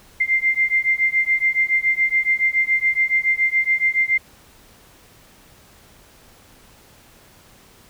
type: beating tone pair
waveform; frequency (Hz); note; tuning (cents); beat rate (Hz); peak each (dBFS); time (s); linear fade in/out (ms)
sine; 2091 / 2098.1; C7 / C7; -2 / +4; 7.1; -19; 0.2-4.18; 10
effects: pink hiss -50 dBFS RMS until 7.89 s